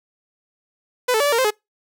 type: tone with pitch steps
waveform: sawtooth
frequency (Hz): 499.4 / 438.4 / 574 / 580 / 462.2 / 521 / 422.7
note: B4 / A4 / D5 / D5 / A#4 / C5 / G#4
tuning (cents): +19 / -6 / -40 / -22 / -15 / -7 / +31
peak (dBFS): -12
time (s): 1.08-1.507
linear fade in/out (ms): 10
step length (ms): 61
effects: noise-tail reverb RT60 0.2 s tail -26 dB re dry